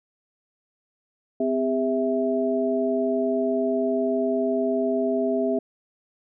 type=tone cluster; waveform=sine; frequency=255.8 / 404 / 655 Hz; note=C4 / G#4 / E5; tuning=-39 / -48 / -11 cents; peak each=-25 dBFS; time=1.4-5.59 s; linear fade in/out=5 ms; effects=none

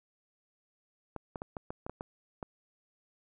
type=clicks; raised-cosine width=1 ms; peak=-24 dBFS; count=9; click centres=1.163 / 1.358 / 1.419 / 1.568 / 1.705 / 1.865 / 1.896 / 2.009 / 2.428 s; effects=none

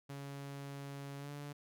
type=tone with pitch glide; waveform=sawtooth; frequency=140 to 144.52 Hz; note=C#3 to D3; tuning=+18 to -27 cents; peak=-40 dBFS; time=0.09-1.53 s; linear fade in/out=10 ms; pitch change=+55 cents; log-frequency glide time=1.18-1.3 s; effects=none

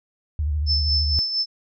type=tone with vibrato; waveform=sine; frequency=74.7 Hz; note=D2; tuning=30 cents sharp; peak=-20 dBFS; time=0.39-1.19 s; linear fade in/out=0 ms; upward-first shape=sine; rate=13 Hz; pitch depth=85 cents each way
type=tone with tremolo; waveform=sine; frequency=5274 Hz; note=E8; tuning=in tune; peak=-18 dBFS; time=0.66-1.46 s; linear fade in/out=50 ms; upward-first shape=sine; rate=4.3 Hz; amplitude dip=55%
effects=none

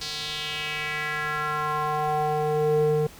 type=tone with band-pass filter sweep; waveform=square; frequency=151.6 Hz; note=D#3; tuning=45 cents flat; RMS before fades=-26 dBFS; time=0.01-3.07 s; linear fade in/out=5 ms; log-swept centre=4600 to 360 Hz; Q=2.9; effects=pink hiss -47 dBFS RMS until 3.19 s

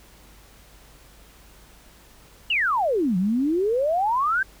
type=exponential two-way sweep; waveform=sine; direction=down then up; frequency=3000 to 174.61 to 1609 Hz; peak=-19 dBFS; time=2.5-4.43 s; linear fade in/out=5 ms; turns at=3.17 s; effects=added 50 Hz sine -52 dBFS peak until 4.6 s + pink hiss -52 dBFS RMS until 4.6 s

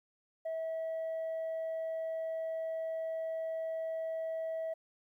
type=tone; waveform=sine; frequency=648 Hz; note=E5; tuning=30 cents flat; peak=-32 dBFS; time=0.45-4.74 s; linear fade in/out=10 ms; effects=tanh soft clip ceiling -33 dBFS + 12-bit

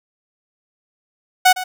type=tone with echo; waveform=sawtooth; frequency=740 Hz; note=F#5; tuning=in tune; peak=-4 dBFS; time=1.45-1.53 s; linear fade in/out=10 ms; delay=110 ms; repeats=1; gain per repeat=-15 dB; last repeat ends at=1.64 s; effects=none

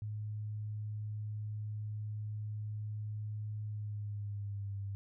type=tone with pitch glide; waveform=sine; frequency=106.1 to 99.57 Hz; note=G#2 to G2; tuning=+38 to +28 cents; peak=-37 dBFS; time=0.02-4.95 s; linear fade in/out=0 ms; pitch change=-110 cents; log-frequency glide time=3.64-4.77 s; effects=none

